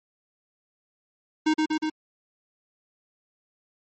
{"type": "tone with echo", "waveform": "square", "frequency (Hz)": 311.1, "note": "D#4", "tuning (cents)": 0, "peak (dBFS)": -19, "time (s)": [1.46, 1.54], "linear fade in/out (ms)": 10, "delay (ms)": 120, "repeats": 3, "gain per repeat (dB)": -2, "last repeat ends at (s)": 1.9, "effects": ["low-pass 6000 Hz 12 dB/octave", "MP3 32 kbps"]}